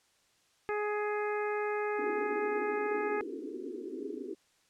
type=harmonic tone; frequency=418.1 Hz; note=G#4; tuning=12 cents sharp; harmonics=1 / 2 / 3 / 4 / 5 / 6; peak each=-32 / -38 / -40 / -41 / -43 / -48 dBFS; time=0.69-3.21 s; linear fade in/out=0 ms
type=band-pass noise; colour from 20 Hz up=white; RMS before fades=-40 dBFS; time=1.98-4.35 s; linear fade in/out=10 ms; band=250 to 440 Hz; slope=96 dB/octave
effects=white hiss -69 dBFS RMS until 4.69 s + low-pass 8000 Hz 12 dB/octave